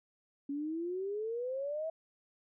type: exponential sweep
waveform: sine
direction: up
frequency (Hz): 277.2 to 655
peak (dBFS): -34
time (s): 0.49-1.9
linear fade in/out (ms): 5
effects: none